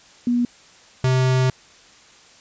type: tone pair in turn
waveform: sine / square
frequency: 241.8 / 129.28 Hz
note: B3 / C3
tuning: -36 / -20 cents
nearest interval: major seventh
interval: 1084 cents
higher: first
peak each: -16 dBFS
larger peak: neither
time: 0.27-0.45 / 1.04-1.5 s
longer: second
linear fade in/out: 2 ms
effects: white hiss -49 dBFS RMS until 2.4 s + resampled to 16000 Hz